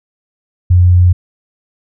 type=tone; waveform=sine; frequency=89.3 Hz; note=F2; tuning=39 cents sharp; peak=-4 dBFS; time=0.7-1.13 s; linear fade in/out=10 ms; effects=none